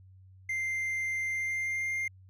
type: tone with pitch glide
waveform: triangle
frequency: 2091 to 2109 Hz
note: C7 to C7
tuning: -2 to +13 cents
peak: -28 dBFS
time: 0.49-2.08 s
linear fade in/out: 5 ms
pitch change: +15 cents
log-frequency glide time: 1.27-1.91 s
effects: added 94 Hz sine -52 dBFS peak until 2.29 s